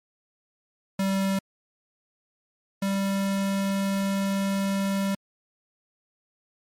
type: tone pair in turn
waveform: square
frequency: 194 / 196.14 Hz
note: G3 / G3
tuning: -18 / +1 cents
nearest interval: unison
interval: 19 cents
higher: second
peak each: -23 / -24 dBFS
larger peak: first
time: 0.99-1.39 / 2.82-5.15 s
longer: second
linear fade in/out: 5 ms
effects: MP3 64 kbps